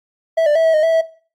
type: tone with pitch steps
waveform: triangle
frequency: 654 / 592 / 652 / 647 / 617 / 655 / 651 Hz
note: E5 / D5 / E5 / E5 / D#5 / E5 / E5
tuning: -14 / +14 / -19 / -32 / -15 / -11 / -22 cents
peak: -9 dBFS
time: 0.37-1.014 s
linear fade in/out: 10 ms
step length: 92 ms
effects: noise-tail reverb RT60 0.4 s tail -17 dB re dry + AAC 64 kbps